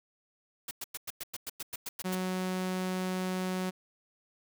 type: noise bursts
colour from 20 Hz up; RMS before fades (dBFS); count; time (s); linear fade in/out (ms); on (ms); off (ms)
white; -38; 12; 0.68-2.152; 5; 31; 100
type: tone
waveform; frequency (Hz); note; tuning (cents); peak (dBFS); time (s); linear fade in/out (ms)
sawtooth; 185; F#3; 0; -27; 2.04-3.71; 20
effects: none